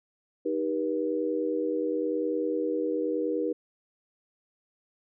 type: chord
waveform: sine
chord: Eb augmented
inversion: none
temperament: equal with one note detuned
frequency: 311.1 / 392 / 481.8 Hz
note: Eb4 / G4 / B4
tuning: 0 / 0 / -43 cents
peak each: -30 / -32 / -29 dBFS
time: 0.45-3.53 s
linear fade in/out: 10 ms
effects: none